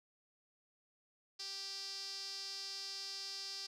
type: tone with band-pass filter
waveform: sawtooth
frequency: 392 Hz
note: G4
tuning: in tune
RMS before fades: -45 dBFS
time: 1.39-3.67 s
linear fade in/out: 10 ms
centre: 4900 Hz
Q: 7
effects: none